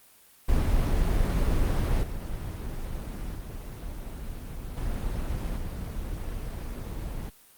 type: noise with level steps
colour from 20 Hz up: brown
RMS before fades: -24 / -33 / -36 / -30 / -33 dBFS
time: 0.48-7.3 s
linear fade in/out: 10 ms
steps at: 2.02 / 3.34 / 4.76 / 5.56 s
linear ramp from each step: 20 ms
effects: white hiss -56 dBFS RMS until 7.57 s + Opus 32 kbps

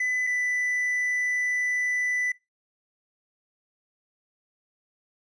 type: tone pair in turn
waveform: triangle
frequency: 2003 / 1988 Hz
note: B6 / B6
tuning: +24 / +11 cents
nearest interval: unison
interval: 13 cents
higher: first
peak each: -22 dBFS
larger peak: neither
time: 0-0.27 / 0.27-2.32 s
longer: second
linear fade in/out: 5 ms
effects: noise-tail reverb RT60 0.2 s tail -20 dB re dry + resampled to 22050 Hz

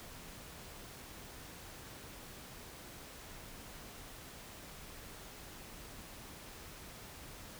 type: silence
effects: pink hiss -51 dBFS RMS until 7.59 s

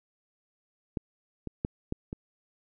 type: clicks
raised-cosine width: 3 ms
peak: -17 / -22 / -15 / -17 / -22 dBFS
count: 5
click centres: 0.972 / 1.473 / 1.649 / 1.924 / 2.129 s
effects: none

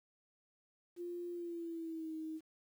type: tone with pitch glide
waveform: sine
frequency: 349.2 to 316.5 Hz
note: F4 to D#4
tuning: 0 to +30 cents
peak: -40 dBFS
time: 0.96-2.41 s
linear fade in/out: 50 ms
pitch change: -170 cents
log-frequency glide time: 1.32-2.14 s
effects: 11-bit

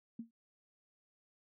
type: tone with exponential decay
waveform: sine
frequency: 230 Hz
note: A#3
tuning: 23 cents flat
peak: -37 dBFS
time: 0.19-0.31 s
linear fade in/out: 5 ms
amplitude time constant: 25 ms
effects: none

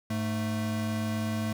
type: tone pair together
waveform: square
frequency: 103.86 / 219.9 Hz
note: G#2 / A3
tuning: +1 / -1 cents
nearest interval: octave + minor second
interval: 1298 cents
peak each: -33 / -31 dBFS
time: 0.1-1.53 s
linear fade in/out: 5 ms
effects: none

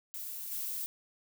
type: noise with level steps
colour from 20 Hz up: violet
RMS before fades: -41 / -37 dBFS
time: 0.14-0.86 s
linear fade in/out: 0 ms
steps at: 0.51 s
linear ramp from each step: 10 ms
effects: none

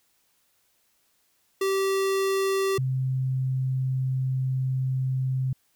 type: tone pair in turn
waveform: square / sine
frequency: 387.9 / 130.65 Hz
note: G4 / C3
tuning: -18 / -2 cents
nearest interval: octave + perfect fifth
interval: 1884 cents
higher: first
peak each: -23 dBFS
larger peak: neither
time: 1.61-2.78 / 2.78-5.53 s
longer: second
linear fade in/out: 5 ms
effects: white hiss -68 dBFS RMS until 5.75 s

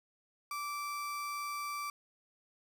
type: tone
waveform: 35% pulse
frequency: 1166 Hz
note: D6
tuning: 13 cents flat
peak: -35 dBFS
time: 0.51-1.9 s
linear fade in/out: 2 ms
effects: none

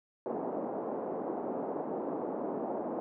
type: band-pass noise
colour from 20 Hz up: pink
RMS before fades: -36 dBFS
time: 0.26-3 s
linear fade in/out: 0 ms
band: 250 to 810 Hz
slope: 24 dB/octave
effects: none

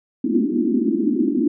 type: band-pass noise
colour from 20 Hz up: pink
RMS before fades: -19 dBFS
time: 0.24-1.48 s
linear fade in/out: 5 ms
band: 210 to 360 Hz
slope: 96 dB/octave
effects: none

